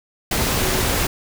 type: tone in noise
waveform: sine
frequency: 373.1 Hz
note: F#4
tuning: 14 cents sharp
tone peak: -26 dBFS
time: 0.61-0.82 s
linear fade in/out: 5 ms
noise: pink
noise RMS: -20 dBFS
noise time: 0.31-1.07 s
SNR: -9 dB
effects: none